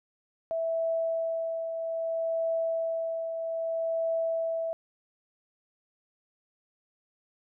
sine tone with tremolo, 657 Hz, E5, 6 cents flat, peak -25 dBFS, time 0.51-4.73 s, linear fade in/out 0 ms, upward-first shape triangle, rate 0.62 Hz, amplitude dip 50%, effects none

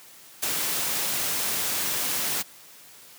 white noise with ADSR envelope, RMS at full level -23 dBFS, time 0.42-2.43 s, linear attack 16 ms, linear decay 4 ms, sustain -4 dB, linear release 18 ms, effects white hiss -49 dBFS RMS until 3.18 s + high-pass 100 Hz 12 dB/octave

